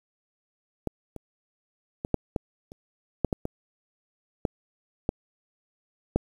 clicks, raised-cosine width 2 ms, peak -14 / -25 / -17 / -8 / -12 / -30 / -8 / -12 / -16 / -10 / -10 / -8 dBFS, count 12, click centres 0.873 / 1.163 / 2.049 / 2.143 / 2.362 / 2.719 / 3.247 / 3.328 / 3.454 / 4.452 / 5.091 / 6.16 s, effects 8-bit

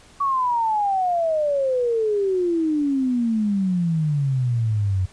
sine exponential sweep, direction down, 1137 to 91 Hz, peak -18 dBFS, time 0.2-5.06 s, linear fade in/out 10 ms, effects pink hiss -50 dBFS RMS until 5.12 s + resampled to 22050 Hz

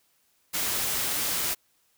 white noise, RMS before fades -28 dBFS, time 0.53-1.55 s, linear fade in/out 20 ms, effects white hiss -68 dBFS RMS until 1.97 s

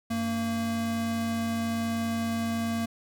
square tone pair together, 96.56 / 228.6 Hz, G2 / A#3, -26 / -34 cents, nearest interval octave + minor third, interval 1492 cents, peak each -38 / -28 dBFS, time 0.1-2.86 s, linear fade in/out 10 ms, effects none

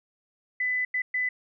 sine tone bursts at uneven times, 2002 Hz, B6, 23 cents sharp, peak -24 dBFS, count 3, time 0.6-0.85 / 0.94-1.02 / 1.14-1.29 s, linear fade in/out 5 ms, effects none

